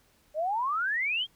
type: exponential sweep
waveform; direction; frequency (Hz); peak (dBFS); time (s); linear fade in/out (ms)
sine; up; 587.3 to 3300; -26; 0.34-1.27; 50
effects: pink hiss -65 dBFS RMS until 1.35 s